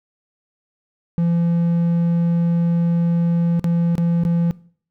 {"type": "tone with dropouts", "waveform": "triangle", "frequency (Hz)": 170, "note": "F3", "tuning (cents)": -46, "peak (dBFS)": -13, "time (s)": [1.18, 4.51], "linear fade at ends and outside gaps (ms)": 0, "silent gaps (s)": [[3.595, 3.643], [3.954, 3.981], [4.236, 4.251]], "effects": ["noise-tail reverb RT60 0.5 s tail -20 dB re dry"]}